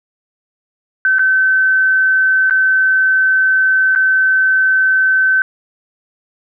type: tone with dropouts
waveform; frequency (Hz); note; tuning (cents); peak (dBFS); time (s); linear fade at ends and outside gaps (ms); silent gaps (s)
sine; 1533; G6; -39; -9; 1.05-5.42; 1; 1.185-1.193 / 2.498-2.508 / 3.951-3.959
effects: none